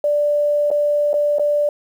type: tone with dropouts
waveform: sine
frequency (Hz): 587.3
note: D5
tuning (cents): 0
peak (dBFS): -14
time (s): 0.04-1.69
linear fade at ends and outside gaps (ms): 2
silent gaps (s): 0.704-0.713 / 1.132-1.14 / 1.385-1.395
effects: 8-bit